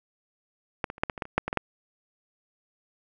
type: clicks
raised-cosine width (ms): 0.5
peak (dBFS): -11 / -19 / -30 / -7 / -14 / -22 / -14 / -27 / -6 / -15 / -14 / -8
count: 12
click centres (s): 0.842 / 0.901 / 0.981 / 1.035 / 1.098 / 1.178 / 1.222 / 1.254 / 1.38 / 1.48 / 1.529 / 1.573
effects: none